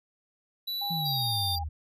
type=tone with pitch glide; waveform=square; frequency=3951 to 3623 Hz; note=B7 to A7; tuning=0 to +50 cents; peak=-31 dBFS; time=0.67-1.56 s; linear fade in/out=10 ms; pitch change=-150 cents; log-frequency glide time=0.97-1.37 s
type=tone with vibrato; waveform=sine; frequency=804 Hz; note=G5; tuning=44 cents sharp; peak=-34 dBFS; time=0.81-1.64 s; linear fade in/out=10 ms; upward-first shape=triangle; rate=2.6 Hz; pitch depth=16 cents each way
type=exponential sweep; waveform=sine; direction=down; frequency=174.61 to 74.3 Hz; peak=-31 dBFS; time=0.9-1.69 s; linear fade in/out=10 ms
type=tone; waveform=square; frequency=4742 Hz; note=D8; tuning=16 cents sharp; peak=-32 dBFS; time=1.05-1.59 s; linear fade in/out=10 ms
effects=none